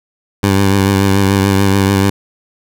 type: tone with vibrato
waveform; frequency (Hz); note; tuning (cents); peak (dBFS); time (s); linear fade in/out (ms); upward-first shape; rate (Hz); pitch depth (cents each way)
15% pulse; 98; G2; 0; -3; 0.43-2.1; 5; triangle; 6.9; 43
effects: none